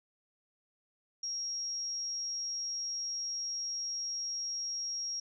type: tone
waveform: sine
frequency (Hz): 5600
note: F8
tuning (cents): +4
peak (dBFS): -34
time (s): 1.23-5.2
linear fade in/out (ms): 5
effects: none